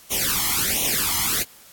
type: noise with flanger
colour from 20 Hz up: white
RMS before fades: -22 dBFS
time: 0.1-1.44 s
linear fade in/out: 20 ms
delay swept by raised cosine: 0.31 to 0.97 ms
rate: 1.4 Hz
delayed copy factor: +0.95
effects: white hiss -48 dBFS RMS until 1.72 s + AAC 64 kbps